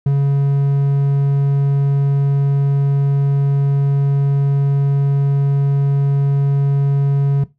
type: tone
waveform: triangle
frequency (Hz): 139.8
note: C#3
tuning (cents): +15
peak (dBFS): -9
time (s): 0.06-7.44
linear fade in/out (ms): 5
effects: noise-tail reverb RT60 0.2 s tail -17 dB re dry